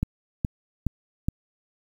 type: click train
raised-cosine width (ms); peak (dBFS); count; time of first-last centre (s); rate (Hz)
5; -11; 4; 0.03-1.285; 2.39
effects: 8-bit